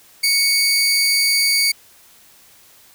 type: tone pair together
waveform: sawtooth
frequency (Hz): 2217 / 4714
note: C#7 / D8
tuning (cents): 0 / +6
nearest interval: octave + minor second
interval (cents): 1306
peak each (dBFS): -14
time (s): 0.23-1.72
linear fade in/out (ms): 10
effects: white hiss -49 dBFS RMS until 2.94 s